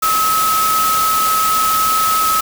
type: tone in noise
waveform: sine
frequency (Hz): 1286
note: E6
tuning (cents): -43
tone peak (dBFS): -13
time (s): 0.02-2.41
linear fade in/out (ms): 10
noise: white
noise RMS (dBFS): -20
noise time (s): 0.02-2.41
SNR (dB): +4
effects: none